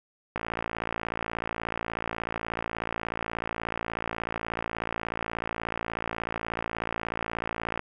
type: click train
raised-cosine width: 0.5 ms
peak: -15 dBFS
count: 421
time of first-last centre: 0.36-7.794 s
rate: 56.5 Hz
effects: none